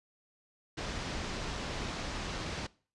pink low-pass noise, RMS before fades -38 dBFS, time 0.77-2.67 s, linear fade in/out 10 ms, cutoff 6200 Hz, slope 24 dB/octave, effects noise-tail reverb RT60 0.4 s tail -21 dB re dry + resampled to 24000 Hz

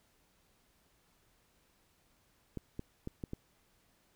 clicks, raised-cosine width 3 ms, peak -26 dBFS, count 5, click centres 2.573 / 2.794 / 3.074 / 3.238 / 3.334 s, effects pink hiss -71 dBFS RMS until 4.15 s

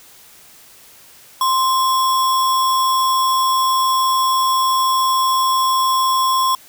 sine tone with sample-and-hold, 1046.5 Hz, C6, in tune, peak -13 dBFS, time 1.41-6.55 s, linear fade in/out 2 ms, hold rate 4410 Hz, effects white hiss -45 dBFS RMS until 6.68 s

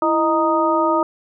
harmonic tone with a mistuned harmonic, 311.1 Hz, D#4, in tune, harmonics 1 / 2 / 3 / 4, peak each -20 / -20 / -20 / -20 dBFS, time 0.02-1.03 s, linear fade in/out 2 ms, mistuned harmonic 1, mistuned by +110 cents, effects none

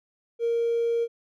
triangle tone with hard clipping, 466.2 Hz, A#4, in tune, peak -22 dBFS, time 0.39-1.08 s, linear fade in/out 50 ms, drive 3 dB, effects none

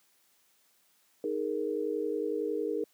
sine chord, D# suspended fourth, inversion none, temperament equal, 311.1 / 415.3 / 466.2 Hz, D#4 / G#4 / A#4, 0 / 0 / 0 cents, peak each -35 / -33 / -33 dBFS, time 1.24-2.84 s, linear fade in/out 2 ms, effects white hiss -68 dBFS RMS until 2.93 s + high-pass 150 Hz 12 dB/octave

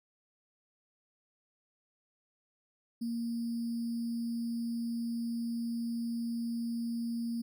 sine tone with sample-and-hold, 233.1 Hz, A#3, in tune, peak -32 dBFS, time 3.01-7.42 s, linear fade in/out 10 ms, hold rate 4900 Hz, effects none

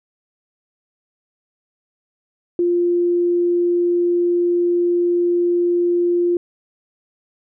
sine tone, 349.2 Hz, F4, in tune, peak -14 dBFS, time 2.59-6.37 s, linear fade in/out 2 ms, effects none

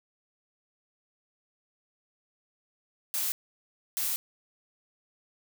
blue noise bursts at uneven times, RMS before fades -30 dBFS, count 2, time 3.14-3.32 / 3.97-4.16 s, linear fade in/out 0 ms, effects none

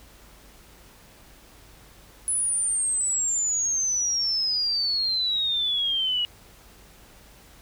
sine exponential sweep, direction down, 10160 to 2892 Hz, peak -22 dBFS, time 2.28-6.25 s, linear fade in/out 0 ms, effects added 50 Hz sine -55 dBFS peak until 7.61 s + pink hiss -52 dBFS RMS until 7.61 s

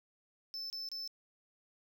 triangle tone bursts, 5274 Hz, E8, in tune, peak -38 dBFS, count 3, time 0.54-1.076 s, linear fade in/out 0 ms, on 160 ms, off 28 ms, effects none

